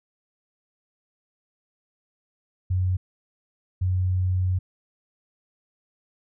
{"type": "tone pair in turn", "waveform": "sine", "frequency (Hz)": [92, 92], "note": ["F#2", "F#2"], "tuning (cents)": [-9, -9], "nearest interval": "unison", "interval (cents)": 0, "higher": "neither", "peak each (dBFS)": -20, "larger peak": "neither", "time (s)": [[2.7, 2.97], [3.81, 4.59]], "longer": "second", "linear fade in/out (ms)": 10, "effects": []}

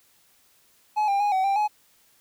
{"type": "tone with pitch steps", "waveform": "triangle", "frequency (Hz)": [849, 797, 825, 757, 789, 843], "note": ["G#5", "G5", "G#5", "F#5", "G5", "G#5"], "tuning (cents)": [38, 28, -12, 39, 11, 26], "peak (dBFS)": -18, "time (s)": [0.96, 1.68], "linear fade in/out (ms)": 20, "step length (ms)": 120, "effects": ["white hiss -61 dBFS RMS until 2.2 s"]}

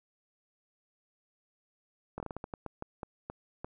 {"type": "slowing click train", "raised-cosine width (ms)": 1, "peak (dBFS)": -24, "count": 13, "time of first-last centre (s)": [2.18, 3.645], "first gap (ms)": 21, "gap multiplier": 1.29, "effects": []}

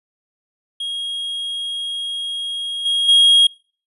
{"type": "tone with level steps", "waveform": "triangle", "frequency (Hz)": 3273, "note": "G#7", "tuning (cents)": -26, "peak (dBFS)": [-21, -14, -7], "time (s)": [0.8, 3.47], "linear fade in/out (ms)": 5, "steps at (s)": [2.85, 3.08], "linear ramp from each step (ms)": 10, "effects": ["noise-tail reverb RT60 0.4 s tail -25 dB re dry", "resampled to 32000 Hz"]}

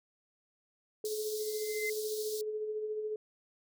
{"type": "tone with tremolo", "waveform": "sine", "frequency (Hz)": 428.6, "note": "A4", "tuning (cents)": -45, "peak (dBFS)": -32, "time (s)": [1.04, 3.16], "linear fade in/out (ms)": 2, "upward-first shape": "sine", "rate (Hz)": 14, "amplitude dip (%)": 40}
{"type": "high-pass noise", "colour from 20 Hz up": "pink", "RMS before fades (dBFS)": -43, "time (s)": [1.05, 2.41], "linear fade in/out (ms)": 0, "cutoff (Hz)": 3900, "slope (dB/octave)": 48}
{"type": "tone with exponential growth", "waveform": "sine", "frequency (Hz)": 2069, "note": "C7", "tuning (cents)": -20, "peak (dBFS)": -31, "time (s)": [1.39, 1.9], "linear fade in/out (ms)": 5, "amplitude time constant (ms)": 110}
{"effects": []}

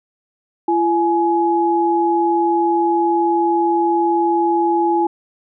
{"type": "tone pair together", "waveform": "sine", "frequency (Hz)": [340, 841.1], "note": ["F4", "G#5"], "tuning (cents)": [-46, 22], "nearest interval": "octave + major third", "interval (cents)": 1568, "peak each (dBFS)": -16, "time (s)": [0.68, 5.07], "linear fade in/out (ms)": 5, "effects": []}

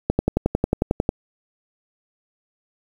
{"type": "click train", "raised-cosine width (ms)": 2, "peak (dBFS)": -4, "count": 12, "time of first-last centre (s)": [0.1, 1.091], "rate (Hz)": 11.1, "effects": ["7-bit"]}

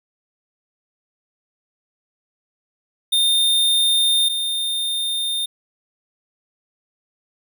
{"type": "tone pair in turn", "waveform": "square", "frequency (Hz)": [3633, 3633], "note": ["A#7", "A#7"], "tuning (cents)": [-45, -45], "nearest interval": "unison", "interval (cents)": 0, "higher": "neither", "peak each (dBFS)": [-15, -21], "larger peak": "first", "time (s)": [[3.12, 4.29], [4.29, 5.46]], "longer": "neither", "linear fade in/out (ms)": 10, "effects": []}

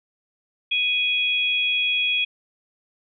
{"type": "tone pair together", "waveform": "sine", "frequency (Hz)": [2489, 3324], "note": ["D#7", "G#7"], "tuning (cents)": [0, 1], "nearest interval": "perfect fourth", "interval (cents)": 501, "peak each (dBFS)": [-21, -23], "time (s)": [0.71, 2.25], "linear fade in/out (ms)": 10, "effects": []}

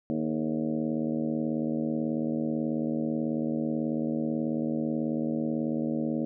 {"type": "harmonic tone with a mistuned harmonic", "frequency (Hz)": 78.3, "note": "D#2", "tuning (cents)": 11, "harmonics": [2, 3, 4, 5, 6, 7, 8, 9], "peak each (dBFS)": [-37, -29, -32, -41, -42, -37, -44, -49], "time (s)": [0.1, 6.25], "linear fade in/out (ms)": 0, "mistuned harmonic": 5, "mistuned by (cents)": 110, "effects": []}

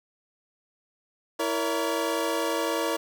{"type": "chord", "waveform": "25% pulse", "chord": "A# diminished", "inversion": "second", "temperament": "equal with one note detuned", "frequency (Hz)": [329.6, 466.2, 567.7], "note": ["E4", "A#4", "C#5"], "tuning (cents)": [0, 0, 41], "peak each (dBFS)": -26, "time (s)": [1.39, 2.97], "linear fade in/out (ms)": 10, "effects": ["9-bit"]}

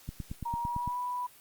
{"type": "click train", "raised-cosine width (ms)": 5, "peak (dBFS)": -24, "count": 8, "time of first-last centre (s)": [0.09, 0.877], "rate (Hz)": 8.9}
{"type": "tone with pitch glide", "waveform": "sine", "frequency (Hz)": [940, 986.2], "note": ["A#5", "B5"], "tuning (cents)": [14, -3], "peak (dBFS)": -31, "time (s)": [0.45, 1.27], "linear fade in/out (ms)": 10, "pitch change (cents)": 83, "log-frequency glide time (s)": [0.57, 0.97]}
{"effects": ["white hiss -56 dBFS RMS until 1.4 s", "Opus 48 kbps"]}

